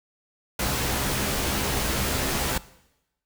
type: noise with comb filter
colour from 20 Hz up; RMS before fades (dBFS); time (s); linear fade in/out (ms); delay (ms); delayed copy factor
pink; -26; 0.59-2.58; 5; 15; +0.6
effects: noise-tail reverb RT60 0.9 s tail -19 dB re dry